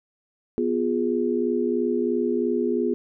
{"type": "chord", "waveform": "sine", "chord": "F diminished", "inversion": "second", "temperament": "equal with one note detuned", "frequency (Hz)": [246.9, 352.3, 415.3], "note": ["Cb4", "F4", "Ab4"], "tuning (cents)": [0, 15, 0], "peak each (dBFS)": -25, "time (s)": [0.58, 2.94], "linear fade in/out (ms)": 0, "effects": []}